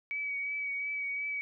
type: tone with vibrato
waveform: sine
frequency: 2272 Hz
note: C#7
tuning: 42 cents sharp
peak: -32 dBFS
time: 0.11-1.41 s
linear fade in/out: 0 ms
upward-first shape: triangle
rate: 2.8 Hz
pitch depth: 26 cents each way
effects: none